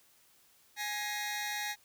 20% pulse tone cluster, 831 / 1897 / 2119 Hz, G#5 / A#6 / C7, +1 / +30 / +21 cents, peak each -33 / -33 / -37 dBFS, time 0.76-1.76 s, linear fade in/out 50 ms, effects white hiss -65 dBFS RMS until 1.84 s

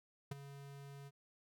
square tone with ADSR envelope, 140 Hz, C#3, 18 cents sharp, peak -38 dBFS, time 0.31-1.11 s, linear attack 7 ms, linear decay 17 ms, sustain -13 dB, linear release 39 ms, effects none

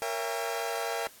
sawtooth chord, A# diminished seventh, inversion none, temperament just, 466.2 / 559.4 / 671.3 / 805.5 Hz, A#4 / C#5 / E5 / G5, 0 / +16 / +31 / +47 cents, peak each -31 / -35 / -31 / -32 dBFS, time 0.02-1.07 s, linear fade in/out 0 ms, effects white hiss -54 dBFS RMS until 1.2 s + AAC 64 kbps

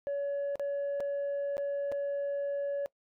sine tone with dropouts, 565 Hz, C#5, 33 cents sharp, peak -28 dBFS, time 0.07-2.86 s, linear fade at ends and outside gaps 0 ms, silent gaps 0.556-0.596 / 1.001-1.005 / 1.569-1.58 / 1.917-1.922 s, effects noise-tail reverb RT60 0.1 s tail -23 dB re dry + tanh soft clip ceiling -29 dBFS

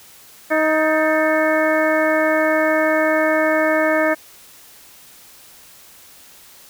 harmonic tone with a mistuned harmonic, 313.1 Hz, D#4, 11 cents sharp, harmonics 1 / 2 / 3 / 4 / 5 / 6 / 7, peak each -21 / -17 / -27 / -25 / -25 / -23 / -26 dBFS, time 0.5-4.15 s, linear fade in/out 20 ms, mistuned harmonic 6, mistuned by -86 cents, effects white hiss -45 dBFS RMS until 6.69 s

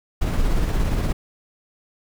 brown noise with tremolo, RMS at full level -18 dBFS, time 0.21-1.13 s, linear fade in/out 10 ms, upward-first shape triangle, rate 17 Hz, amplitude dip 40%, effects none

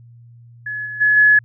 sine tone with level steps, 1700 Hz, G#6, 40 cents sharp, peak -23 / -26 / -11 / -8 dBFS, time 0.66-1.39 s, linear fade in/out 5 ms, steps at 0.85 / 1 / 1.16 s, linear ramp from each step 20 ms, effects added 118 Hz sine -41 dBFS peak until 1.44 s

